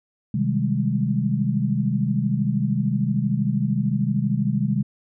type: chord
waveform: sine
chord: Ab major seventh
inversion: first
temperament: just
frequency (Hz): 129.78 / 155.74 / 194.67 / 207.7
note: C3 / Eb3 / G3 / Ab3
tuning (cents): -14 / +2 / -12 / 0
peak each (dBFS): -24 / -26 / -25 / -24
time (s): 0.34-4.83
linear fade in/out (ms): 5
effects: none